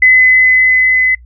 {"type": "tone with level ramp", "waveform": "sine", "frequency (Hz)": 2024, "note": "B6", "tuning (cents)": 42, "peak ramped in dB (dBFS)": [-3, -8], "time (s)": [0.02, 1.15], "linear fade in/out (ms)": 5, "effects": ["noise-tail reverb RT60 0.1 s tail -22 dB re dry", "added 60 Hz sine -35 dBFS peak until 1.25 s"]}